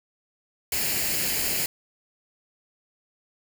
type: noise with comb filter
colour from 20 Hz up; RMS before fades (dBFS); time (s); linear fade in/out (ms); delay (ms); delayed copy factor
white; -26; 0.72-1.66; 2; 0.42; +0.6
effects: none